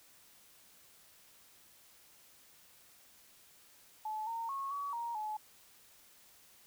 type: tone with pitch steps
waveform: sine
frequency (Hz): 863 / 917 / 1095 / 1133 / 937 / 855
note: A5 / A#5 / C#6 / C#6 / A#5 / A5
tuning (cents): -34 / -29 / -22 / +37 / +9 / -50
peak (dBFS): -36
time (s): 4.05-5.37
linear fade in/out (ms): 5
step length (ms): 220
effects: white hiss -62 dBFS RMS until 6.66 s